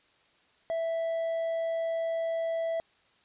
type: tone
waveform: triangle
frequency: 659.3 Hz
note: E5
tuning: in tune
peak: -26 dBFS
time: 0.7-2.8 s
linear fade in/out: 0 ms
effects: white hiss -65 dBFS RMS until 3.24 s + resampled to 8000 Hz